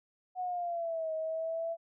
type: exponential two-way sweep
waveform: sine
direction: down then up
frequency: 740 to 633 to 669 Hz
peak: -32 dBFS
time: 0.35-1.77 s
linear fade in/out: 50 ms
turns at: 1.13 s
effects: none